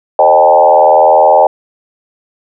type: tone with frequency modulation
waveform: sine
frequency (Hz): 698.5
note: F5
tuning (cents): 0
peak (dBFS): -3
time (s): 0.19-1.47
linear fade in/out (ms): 2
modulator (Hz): 80.9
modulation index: 2.3
effects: none